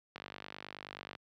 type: click train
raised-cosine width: 0.3 ms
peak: -27 dBFS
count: 50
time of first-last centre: 0.16-1.152 s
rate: 49.4 Hz
effects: high-pass 100 Hz 12 dB/octave